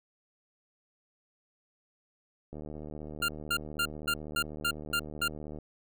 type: click train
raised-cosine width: 2 ms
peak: -29 dBFS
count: 233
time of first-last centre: 2.53-5.587 s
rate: 75.9 Hz
type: tone bursts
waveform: 25% pulse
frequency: 1396.9 Hz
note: F6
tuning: in tune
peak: -23 dBFS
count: 8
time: 3.22-5.28 s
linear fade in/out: 5 ms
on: 65 ms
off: 220 ms
effects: none